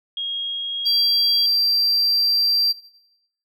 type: tone with pitch glide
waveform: sine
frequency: 3269 to 3288 Hz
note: G#7 to G#7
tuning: -28 to -18 cents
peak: -24 dBFS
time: 0.17-1.46 s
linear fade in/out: 2 ms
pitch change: +10 cents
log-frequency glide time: 0.38-1.29 s
type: tone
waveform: triangle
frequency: 4711 Hz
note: D8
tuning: 5 cents sharp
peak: -15 dBFS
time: 0.85-2.73 s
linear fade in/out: 20 ms
effects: noise-tail reverb RT60 0.8 s tail -18 dB re dry